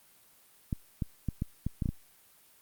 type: clicks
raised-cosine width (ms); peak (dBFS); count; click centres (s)
5; -18; 8; 0.728 / 1.022 / 1.287 / 1.421 / 1.666 / 1.822 / 1.858 / 1.89
effects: white hiss -61 dBFS RMS until 2.61 s + Opus 32 kbps